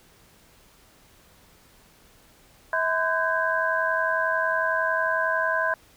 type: tone cluster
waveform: sine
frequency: 647 / 1018 / 1533 / 1624 Hz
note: E5 / C6 / G6 / G#6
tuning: -32 / -48 / -39 / -39 cents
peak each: -27 dBFS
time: 2.73-5.74 s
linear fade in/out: 2 ms
effects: pink hiss -56 dBFS RMS until 5.96 s